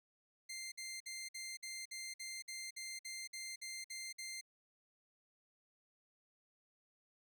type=tone bursts; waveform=15% pulse; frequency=2093 Hz; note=C7; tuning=in tune; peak=-38 dBFS; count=14; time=0.49-4.412 s; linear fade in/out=10 ms; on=230 ms; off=54 ms; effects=none